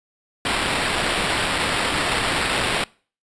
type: noise with sample-and-hold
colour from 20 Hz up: violet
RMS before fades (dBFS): -22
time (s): 0.45-2.84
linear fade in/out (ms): 2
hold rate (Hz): 6300
effects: noise-tail reverb RT60 0.4 s tail -24 dB re dry + resampled to 22050 Hz